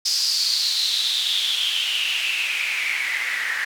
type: noise with band-pass filter sweep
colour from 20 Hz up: white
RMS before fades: -23 dBFS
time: 0.05-3.65 s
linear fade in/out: 10 ms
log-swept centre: 5100 to 1800 Hz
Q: 7.2
effects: none